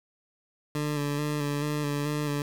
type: tone with vibrato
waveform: 20% pulse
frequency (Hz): 146.83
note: D3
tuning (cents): 0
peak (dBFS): -22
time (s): 0.75-2.42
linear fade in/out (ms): 2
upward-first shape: square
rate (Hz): 2.3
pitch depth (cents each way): 25
effects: 8-bit